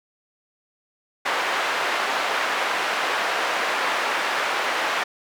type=band-pass noise; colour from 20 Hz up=white; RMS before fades=-24 dBFS; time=1.25-5.04 s; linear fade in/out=10 ms; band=560 to 1800 Hz; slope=12 dB/octave; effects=none